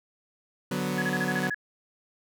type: chord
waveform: sawtooth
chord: B minor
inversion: first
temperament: equal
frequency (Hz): 146.83 / 185 / 246.9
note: D3 / F#3 / B3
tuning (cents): 0 / 0 / 0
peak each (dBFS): -30 / -26 / -28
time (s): 0.71-1.5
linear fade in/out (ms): 5
type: tone bursts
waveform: sine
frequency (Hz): 1684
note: G#6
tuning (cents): +24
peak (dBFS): -27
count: 8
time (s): 0.98-1.545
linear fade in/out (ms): 2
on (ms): 40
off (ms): 35
effects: none